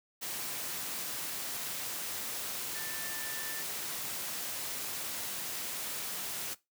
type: tone in noise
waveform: sine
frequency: 1773 Hz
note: A6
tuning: 13 cents sharp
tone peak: -44 dBFS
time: 2.74-3.63 s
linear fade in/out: 20 ms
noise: white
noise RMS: -38 dBFS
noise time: 0.21-6.55 s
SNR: -9 dB
effects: noise-tail reverb RT60 0.2 s tail -19 dB re dry + high-pass 100 Hz 12 dB/octave